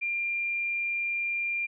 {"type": "tone", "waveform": "sine", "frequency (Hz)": 2390, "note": "D7", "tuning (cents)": 30, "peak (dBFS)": -27, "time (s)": [0.01, 1.67], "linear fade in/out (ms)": 20, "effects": []}